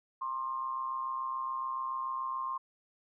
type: tone with amplitude modulation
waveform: sine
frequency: 1061 Hz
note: C6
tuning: 24 cents sharp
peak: -30 dBFS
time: 0.21-2.58 s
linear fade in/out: 10 ms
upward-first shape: sine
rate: 127 Hz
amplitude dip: 60%
effects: none